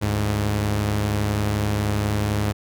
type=tone pair together; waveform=sawtooth; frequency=73.42 / 104.16 Hz; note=D2 / G#2; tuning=0 / +6 cents; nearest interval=tritone; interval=606 cents; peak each=-24 / -17 dBFS; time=0.01-2.53 s; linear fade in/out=20 ms; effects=none